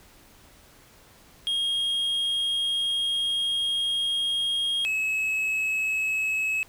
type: tone pair in turn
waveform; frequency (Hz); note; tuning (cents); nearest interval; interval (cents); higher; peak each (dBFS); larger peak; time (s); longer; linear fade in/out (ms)
triangle; 3254 / 2577; G#7 / E7; -36 / -40; major third; 404; first; -22 / -22; neither; 1.47-4.85 / 4.85-6.63; first; 0
effects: pink hiss -54 dBFS RMS until 6.68 s